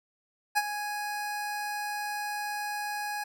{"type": "tone with ADSR envelope", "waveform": "25% pulse", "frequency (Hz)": 830.6, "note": "G#5", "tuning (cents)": 0, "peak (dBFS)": -17, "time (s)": [0.55, 3.24], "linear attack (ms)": 25, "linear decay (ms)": 39, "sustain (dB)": -11, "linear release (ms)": 8, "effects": []}